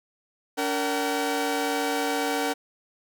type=tone cluster; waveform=sawtooth; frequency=286.1 / 462.9 / 760 Hz; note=D4 / A#4 / F#5; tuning=-45 / -12 / +46 cents; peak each=-25 dBFS; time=0.57-2.54 s; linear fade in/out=20 ms; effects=none